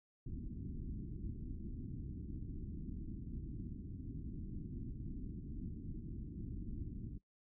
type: low-pass noise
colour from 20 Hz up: pink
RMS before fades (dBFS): -45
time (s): 0.26-7.18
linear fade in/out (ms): 5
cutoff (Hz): 320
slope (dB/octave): 48
effects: noise-tail reverb RT60 0.1 s tail -20 dB re dry